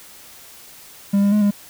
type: tone with pitch steps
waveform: triangle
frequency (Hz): 199.9 / 201.7 / 210 / 203.7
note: G3 / G3 / G#3 / G#3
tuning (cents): +34 / +50 / +19 / -33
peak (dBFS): -11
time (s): 1.13-1.51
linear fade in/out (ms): 10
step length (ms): 95
effects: white hiss -43 dBFS RMS until 1.69 s